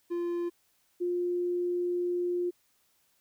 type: tone pair in turn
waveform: triangle / sine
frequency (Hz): 346.3 / 353.4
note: F4 / F4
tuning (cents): -15 / +21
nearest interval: unison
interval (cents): 36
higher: second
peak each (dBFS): -27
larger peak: neither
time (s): 0.1-0.5 / 1-2.51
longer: second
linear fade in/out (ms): 20
effects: white hiss -70 dBFS RMS until 3.2 s